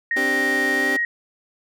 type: tone with pitch glide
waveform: sine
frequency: 1864.7 to 1885.3 Hz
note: A#6 to A#6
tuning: 0 to +19 cents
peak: -19 dBFS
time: 0.11-1.05 s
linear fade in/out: 2 ms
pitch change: +19 cents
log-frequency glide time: 0.75-0.9 s
type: chord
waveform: 30% pulse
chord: C suspended second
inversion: none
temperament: just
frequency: 261.6 / 294.3 / 392.4 Hz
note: C4 / D4 / G4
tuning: 0 / +4 / +2 cents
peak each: -25 dBFS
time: 0.16-0.97 s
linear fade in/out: 10 ms
effects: none